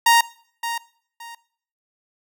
sawtooth tone with echo, 932.3 Hz, A#5, in tune, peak -8 dBFS, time 0.06-0.21 s, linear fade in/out 5 ms, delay 570 ms, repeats 2, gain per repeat -12 dB, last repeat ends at 1.35 s, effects noise-tail reverb RT60 0.6 s tail -21 dB re dry

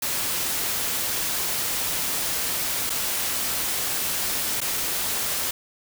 white noise with dropouts, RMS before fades -26 dBFS, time 0.02-5.51 s, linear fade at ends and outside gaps 5 ms, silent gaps 2.896-2.901 / 4.605-4.614 s, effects none

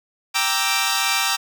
10% pulse chord, E half-diminished seventh, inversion first, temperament equal, 784 / 932.3 / 1174.7 / 1318.5 Hz, G5 / Bb5 / D6 / E6, 0 / 0 / 0 / 0 cents, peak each -16 dBFS, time 0.34-1.37 s, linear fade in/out 20 ms, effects none

